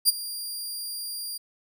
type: tone with ADSR envelope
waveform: 20% pulse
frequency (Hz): 4785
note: D8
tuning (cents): +32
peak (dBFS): -8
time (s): 0.05-1.38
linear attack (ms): 37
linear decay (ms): 21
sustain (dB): -18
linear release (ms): 12
effects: none